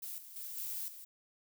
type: noise with level steps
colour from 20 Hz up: violet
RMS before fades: -43 / -52 / -44 / -40 / -50 dBFS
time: 0.02-1.05 s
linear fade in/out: 10 ms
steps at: 0.18 / 0.36 / 0.57 / 0.88 s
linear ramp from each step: 2 ms
effects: none